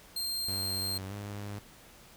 sawtooth tone, 4186 Hz, C8, in tune, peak -29 dBFS, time 0.16-0.98 s, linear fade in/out 5 ms
sawtooth tone with pitch glide, 95.5 to 102.35 Hz, G2 to G#2, -45 to -25 cents, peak -34 dBFS, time 0.48-1.59 s, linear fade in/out 0 ms, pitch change +120 cents, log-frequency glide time 1.08-1.13 s
effects pink hiss -55 dBFS RMS until 2.16 s

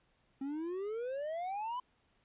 triangle exponential sweep, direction up, 265.3 to 1020 Hz, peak -34 dBFS, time 0.41-1.8 s, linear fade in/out 5 ms, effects pink hiss -73 dBFS RMS until 2.24 s + resampled to 8000 Hz

